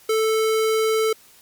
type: tone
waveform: square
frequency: 440 Hz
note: A4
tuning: in tune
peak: -18 dBFS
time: 0.09-1.13 s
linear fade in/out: 5 ms
effects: white hiss -51 dBFS RMS until 1.41 s + MP3 96 kbps